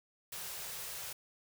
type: band-stop noise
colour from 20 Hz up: white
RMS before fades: -43 dBFS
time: 0.32-1.13 s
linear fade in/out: 5 ms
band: 190 to 350 Hz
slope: 96 dB/octave
effects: none